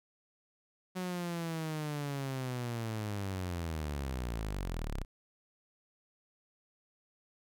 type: linear sweep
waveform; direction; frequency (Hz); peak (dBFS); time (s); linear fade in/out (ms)
sawtooth; down; 185.2 to 30.19; -31; 0.95-5.05; 20
effects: none